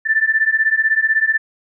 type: beating tone pair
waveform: sine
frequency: 1760 / 1776 Hz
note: A6 / A6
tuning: 0 / +16 cents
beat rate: 16 Hz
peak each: -16 dBFS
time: 0.05-1.38 s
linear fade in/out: 20 ms
effects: none